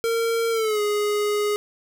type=tone with pitch glide; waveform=square; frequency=458.9 to 416 Hz; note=A#4 to G#4; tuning=-27 to +3 cents; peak=-21 dBFS; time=0.04-1.56 s; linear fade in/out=0 ms; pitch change=-170 cents; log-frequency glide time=0.51-0.81 s; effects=none